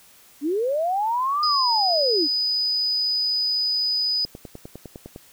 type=linear two-way sweep; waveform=sine; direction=up then down; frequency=267.6 to 1239 to 267.6 Hz; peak=-20 dBFS; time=0.41-2.28 s; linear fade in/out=50 ms; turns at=1.45 s
type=tone; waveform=sine; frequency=4978 Hz; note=D#8; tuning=in tune; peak=-20 dBFS; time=1.43-4.25 s; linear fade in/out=2 ms
type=click train; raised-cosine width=2 ms; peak=-23 dBFS; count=10; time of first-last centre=4.25-5.161 s; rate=9.88 Hz
effects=white hiss -52 dBFS RMS until 5.32 s